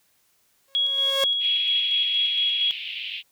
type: tone with exponential growth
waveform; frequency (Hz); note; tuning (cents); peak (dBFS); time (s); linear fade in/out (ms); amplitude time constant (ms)
sawtooth; 546; C#5; -26; -17; 0.68-1.24; 1; 120
type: tone with tremolo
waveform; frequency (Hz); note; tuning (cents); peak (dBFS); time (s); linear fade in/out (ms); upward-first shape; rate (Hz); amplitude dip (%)
sine; 3322; G#7; 0; -19; 0.75-2.71; 0; square; 4.3; 30
type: band-pass noise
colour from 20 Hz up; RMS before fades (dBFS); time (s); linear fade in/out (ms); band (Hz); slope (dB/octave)
white; -33; 1.39-3.23; 50; 2500 to 3300; 48
effects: white hiss -65 dBFS RMS until 3.31 s